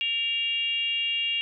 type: tone with frequency modulation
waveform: sine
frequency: 2800 Hz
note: F7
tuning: 4 cents sharp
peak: -24 dBFS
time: 0.01-1.41 s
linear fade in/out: 0 ms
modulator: 489 Hz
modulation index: 0.66
effects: none